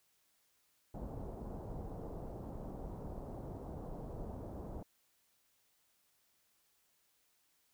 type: low-pass noise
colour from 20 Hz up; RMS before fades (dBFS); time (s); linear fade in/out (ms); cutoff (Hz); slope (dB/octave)
pink; -45; 0.94-4.83; 5; 810; 24
effects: white hiss -75 dBFS RMS until 7.73 s